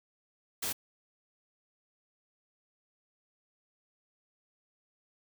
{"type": "noise", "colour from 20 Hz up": "white", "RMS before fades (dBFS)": -34, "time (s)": [0.62, 0.73], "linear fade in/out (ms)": 10, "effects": []}